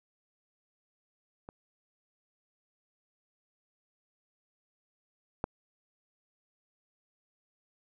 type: clicks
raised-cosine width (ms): 1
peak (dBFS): -30 / -16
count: 2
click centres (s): 1.489 / 5.441
effects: none